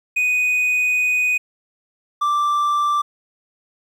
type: tone pair in turn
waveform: triangle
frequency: 2489 / 1174.7 Hz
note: D#7 / D6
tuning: 0 / 0 cents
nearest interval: octave + minor second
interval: 1300 cents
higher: first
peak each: -14 dBFS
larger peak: neither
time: 0.16-1.38 / 2.21-3.02 s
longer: first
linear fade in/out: 10 ms
effects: 9-bit